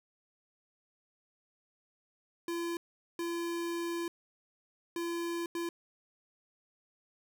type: tone bursts at uneven times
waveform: square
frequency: 340.3 Hz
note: F4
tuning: 45 cents flat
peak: -34 dBFS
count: 4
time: 2.48-2.77 / 3.19-4.08 / 4.96-5.46 / 5.55-5.69 s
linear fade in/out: 2 ms
effects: none